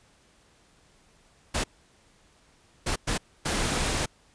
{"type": "noise bursts at uneven times", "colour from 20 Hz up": "pink", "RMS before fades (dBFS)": -27, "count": 4, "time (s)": [[1.54, 1.64], [2.86, 2.96], [3.07, 3.18], [3.45, 4.06]], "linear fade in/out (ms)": 10, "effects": ["pink hiss -61 dBFS RMS until 4.34 s", "resampled to 22050 Hz"]}